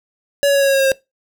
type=tone with pitch steps; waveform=square; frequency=566 / 561.4 / 556.9 / 552.4 / 548 / 543.6 / 539.2 / 534.9 Hz; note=C#5 / C#5 / C#5 / C#5 / C#5 / C#5 / C#5 / C5; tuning=+36 / +22 / +8 / -6 / -20 / -34 / -48 / +38 cents; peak=-12 dBFS; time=0.43-0.918 s; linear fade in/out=0 ms; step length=61 ms; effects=noise-tail reverb RT60 0.2 s tail -21 dB re dry